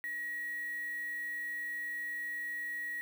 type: tone with quantisation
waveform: sine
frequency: 1904 Hz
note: A#6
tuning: 36 cents sharp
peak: -36 dBFS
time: 0.04-3.01 s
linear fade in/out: 0 ms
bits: 8
effects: none